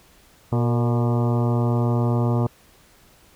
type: harmonic tone with a mistuned harmonic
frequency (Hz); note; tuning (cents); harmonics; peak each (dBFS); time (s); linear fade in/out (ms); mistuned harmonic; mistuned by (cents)
120; B2; -49; 1 / 2 / 3 / 4 / 5 / 6 / 7 / 8 / 9 / 10; -19 / -25 / -29 / -31 / -33 / -35 / -36 / -37 / -38 / -39; 0.52-2.47; 5; 4; -46
effects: pink hiss -54 dBFS RMS until 3.35 s